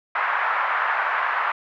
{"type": "band-pass noise", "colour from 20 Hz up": "pink", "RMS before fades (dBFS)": -23, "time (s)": [0.15, 1.52], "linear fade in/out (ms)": 5, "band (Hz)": [910, 1800], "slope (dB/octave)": 24, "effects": []}